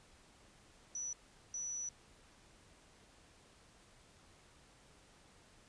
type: tone bursts at uneven times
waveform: sine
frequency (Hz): 5920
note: F#8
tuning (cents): 0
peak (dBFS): -39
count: 2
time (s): 0.95-1.13 / 1.54-1.89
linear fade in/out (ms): 2
effects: pink hiss -64 dBFS RMS until 5.68 s + resampled to 22050 Hz